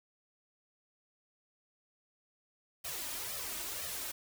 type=noise with flanger; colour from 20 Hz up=white; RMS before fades=-40 dBFS; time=2.84-4.12 s; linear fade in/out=10 ms; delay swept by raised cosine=1.6 to 3.3 ms; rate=2 Hz; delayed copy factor=+0.7; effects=none